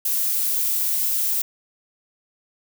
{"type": "noise", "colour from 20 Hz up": "violet", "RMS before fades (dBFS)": -22, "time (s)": [0.05, 1.42], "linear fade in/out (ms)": 5, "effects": []}